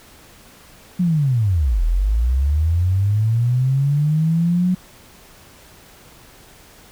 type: linear two-way sweep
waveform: sine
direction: down then up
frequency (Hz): 184.8 to 38.92 to 184.8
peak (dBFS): -14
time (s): 0.99-4.75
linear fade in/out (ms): 10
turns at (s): 1.83
effects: pink hiss -46 dBFS RMS until 6.91 s